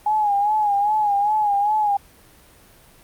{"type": "tone with vibrato", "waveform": "sine", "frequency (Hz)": 830.6, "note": "G#5", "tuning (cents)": 0, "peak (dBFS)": -16, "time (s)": [0.06, 1.97], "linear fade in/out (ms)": 5, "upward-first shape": "sine", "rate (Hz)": 2.5, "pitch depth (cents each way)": 65, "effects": ["pink hiss -50 dBFS RMS until 3.03 s", "Opus 32 kbps"]}